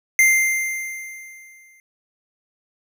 square tone with exponential decay, 2093 Hz, C7, in tune, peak -11 dBFS, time 0.19-1.8 s, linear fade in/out 1 ms, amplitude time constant 350 ms, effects none

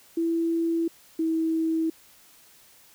sine tone pair in turn, 332.1 / 323.4 Hz, E4 / E4, +13 / -33 cents, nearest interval unison, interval 46 cents, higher first, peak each -22 dBFS, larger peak neither, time 0.17-0.88 / 1.19-1.9 s, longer neither, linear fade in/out 5 ms, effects white hiss -55 dBFS RMS until 2.94 s

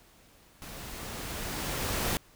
pink noise with level ramp, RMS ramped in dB -44 to -29 dBFS, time 0.62-2.17 s, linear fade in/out 0 ms, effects pink hiss -59 dBFS RMS until 2.35 s

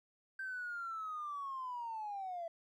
triangle linear sweep, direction down, 1568 to 659 Hz, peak -36 dBFS, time 0.39-2.48 s, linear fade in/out 5 ms, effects tanh soft clip ceiling -37 dBFS

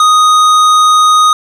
triangle tone with hard clipping, 1244.5 Hz, D#6, in tune, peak -6 dBFS, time 0-1.33 s, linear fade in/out 2 ms, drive 16 dB, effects none

